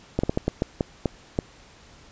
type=slowing click train; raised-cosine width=2 ms; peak=-8 dBFS; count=9; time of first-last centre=0.19-1.389 s; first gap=45 ms; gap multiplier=1.33; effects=pink hiss -51 dBFS RMS until 2.11 s + resampled to 16000 Hz